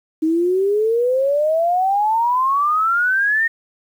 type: exponential sweep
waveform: sine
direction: up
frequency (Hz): 311.1 to 1858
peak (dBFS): -14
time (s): 0.22-3.48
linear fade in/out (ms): 10
effects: 8-bit